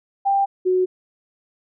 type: tone pair in turn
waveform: sine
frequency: 791 / 368.6 Hz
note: G5 / F#4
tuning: +15 / -7 cents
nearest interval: octave + minor second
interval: 1322 cents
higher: first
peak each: -15 dBFS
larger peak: neither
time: 0.25-0.46 / 0.65-0.86 s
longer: neither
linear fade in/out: 20 ms
effects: none